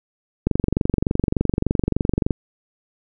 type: click train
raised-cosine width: 3 ms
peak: -5 dBFS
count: 44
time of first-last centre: 0.47-2.308 s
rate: 23.4 Hz
effects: none